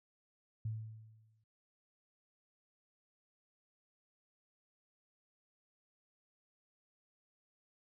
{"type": "tone with exponential decay", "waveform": "sine", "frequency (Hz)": 110, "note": "A2", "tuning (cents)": 0, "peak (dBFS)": -34, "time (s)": [0.65, 1.44], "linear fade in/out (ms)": 5, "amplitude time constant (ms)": 170, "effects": []}